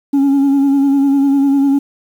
sine tone with vibrato, 277.2 Hz, C#4, in tune, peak -6 dBFS, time 0.13-1.79 s, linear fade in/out 10 ms, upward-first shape sine, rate 10 Hz, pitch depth 35 cents each way, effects tanh soft clip ceiling -8 dBFS + 7-bit

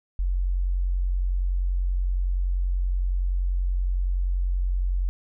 sine tone, 45.28 Hz, F#1, 37 cents flat, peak -21 dBFS, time 0.19-5.09 s, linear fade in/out 0 ms, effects none

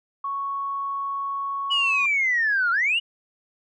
sine tone, 1108.7 Hz, C#6, in tune, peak -25 dBFS, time 0.24-2.06 s, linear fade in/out 5 ms
sine linear two-way sweep, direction down then up, 2960 to 1358 to 2960 Hz, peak -18 dBFS, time 1.7-3 s, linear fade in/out 20 ms, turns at 2.71 s
effects tanh soft clip ceiling -14 dBFS

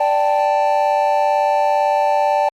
triangle chord, D suspended fourth, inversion none, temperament just, 587.3 / 783.1 / 881 Hz, D5 / G5 / A5, 0 / -2 / +2 cents, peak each -16 dBFS, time 0-2.49 s, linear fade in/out 5 ms, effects Opus 24 kbps

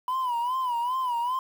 sine tone with vibrato, 990 Hz, B5, 4 cents sharp, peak -22 dBFS, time 0.08-1.39 s, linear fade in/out 2 ms, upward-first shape sine, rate 2.5 Hz, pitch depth 100 cents each way, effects tanh soft clip ceiling -24 dBFS + 8-bit

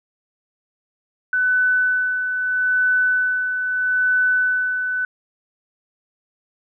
sine tone with tremolo, 1500 Hz, F#6, 23 cents sharp, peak -14 dBFS, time 1.33-5.05 s, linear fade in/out 2 ms, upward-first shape sine, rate 0.78 Hz, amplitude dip 50%, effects none

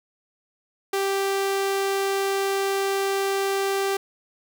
sawtooth tone, 392 Hz, G4, in tune, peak -18 dBFS, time 0.93-3.97 s, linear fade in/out 5 ms, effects none

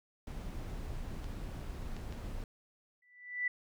brown noise, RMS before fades -41 dBFS, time 0.27-2.44 s, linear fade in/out 2 ms
clicks, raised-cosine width 0.2 ms, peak -33 dBFS, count 3, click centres 1.243 / 1.966 / 2.125 s
sine tone with exponential growth, 1975.5 Hz, B6, in tune, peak -28 dBFS, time 3.02-3.48 s, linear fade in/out 5 ms, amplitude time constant 98 ms
effects none

